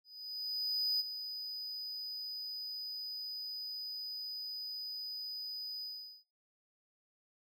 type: tone with ADSR envelope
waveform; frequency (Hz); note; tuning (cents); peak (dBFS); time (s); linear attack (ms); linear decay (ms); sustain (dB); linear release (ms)
triangle; 4978; D#8; 0; -28; 0.04-6.24; 960; 23; -10; 410
effects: noise-tail reverb RT60 0.3 s tail -24 dB re dry